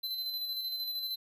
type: tone with tremolo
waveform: square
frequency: 4051 Hz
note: B7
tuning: 43 cents sharp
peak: -33 dBFS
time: 0.03-1.16 s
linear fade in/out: 10 ms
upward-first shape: square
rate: 13 Hz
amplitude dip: 35%
effects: none